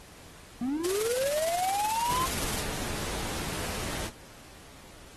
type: linear sweep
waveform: triangle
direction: up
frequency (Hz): 230 to 1054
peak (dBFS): -25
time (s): 0.61-2.26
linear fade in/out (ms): 5
type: noise with tremolo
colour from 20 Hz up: white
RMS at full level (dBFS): -32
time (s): 0.84-2.63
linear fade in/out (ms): 5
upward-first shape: triangle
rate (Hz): 19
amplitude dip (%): 70
type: noise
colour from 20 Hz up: pink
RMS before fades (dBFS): -35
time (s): 2.07-4.11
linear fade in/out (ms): 50
effects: pink hiss -51 dBFS RMS until 5.16 s + AAC 32 kbps